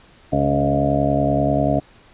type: harmonic tone with a mistuned harmonic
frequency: 70.3 Hz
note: C#2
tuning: 25 cents sharp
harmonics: 1 / 2 / 3 / 4 / 6 / 7 / 8 / 9 / 10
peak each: -28 / -22 / -27 / -21 / -30 / -32 / -28 / -21 / -24 dBFS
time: 0.32-1.8 s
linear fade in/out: 10 ms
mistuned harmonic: 2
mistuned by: -18 cents
effects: pink hiss -50 dBFS RMS until 2.13 s + resampled to 8000 Hz